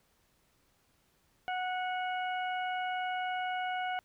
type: harmonic tone with a mistuned harmonic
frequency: 736 Hz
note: F#5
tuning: 9 cents flat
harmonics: 1 / 2 / 3 / 4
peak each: -33 / -39 / -43 / -45 dBFS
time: 1.48-3.99 s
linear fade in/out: 0 ms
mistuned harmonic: 4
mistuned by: -22 cents
effects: pink hiss -71 dBFS RMS until 4.04 s